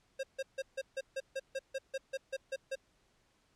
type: tone bursts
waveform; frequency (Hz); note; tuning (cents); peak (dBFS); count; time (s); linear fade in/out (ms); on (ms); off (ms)
square; 536; C5; +42; -35; 14; 0.19-2.756; 10; 44; 150
effects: pink hiss -72 dBFS RMS until 3.55 s + low-pass 8000 Hz 12 dB/octave